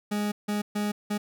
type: tone bursts at uneven times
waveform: 40% pulse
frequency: 207.7 Hz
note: G#3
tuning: in tune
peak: -25 dBFS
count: 4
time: 0.11-0.32 / 0.48-0.62 / 0.75-0.92 / 1.1-1.18 s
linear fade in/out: 10 ms
effects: none